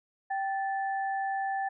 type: tone pair together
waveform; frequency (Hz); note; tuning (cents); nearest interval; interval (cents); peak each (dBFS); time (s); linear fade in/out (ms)
sine; 780 / 1751; G5 / A6; -9 / -9; octave + major second; 1400; -29 / -37; 0.3-1.69; 10
effects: none